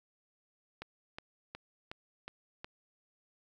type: click train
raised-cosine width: 0.3 ms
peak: -26 dBFS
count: 6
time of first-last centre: 0.82-2.645 s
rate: 2.74 Hz
effects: 10-bit